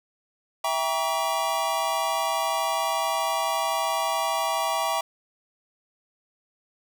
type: chord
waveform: square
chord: E diminished seventh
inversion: none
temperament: just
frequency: 659.3 / 791.1 / 949.3 / 1139.2 Hz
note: E5 / G5 / Bb5 / Db6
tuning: 0 / +16 / +31 / +47 cents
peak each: -30 dBFS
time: 0.64-5.01 s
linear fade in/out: 5 ms
effects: none